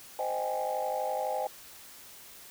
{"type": "chord", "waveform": "sine", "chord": "Ab major seventh", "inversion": "first", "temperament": "just", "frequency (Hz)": [519.1, 623, 778.7, 830.6], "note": ["C5", "Eb5", "G5", "Ab5"], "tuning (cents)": [-14, 2, -12, 0], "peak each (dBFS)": -34, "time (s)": [0.19, 1.47], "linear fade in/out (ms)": 2, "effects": ["tanh soft clip ceiling -22 dBFS", "white hiss -50 dBFS RMS until 2.5 s"]}